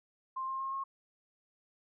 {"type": "tone with pitch steps", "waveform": "sine", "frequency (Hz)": [1053, 1062.8, 1072.6, 1082.6], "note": ["C6", "C6", "C6", "C#6"], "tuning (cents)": [11, 27, 43, -41], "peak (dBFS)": -34, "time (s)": [0.36, 0.84], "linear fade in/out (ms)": 10, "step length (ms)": 120, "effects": []}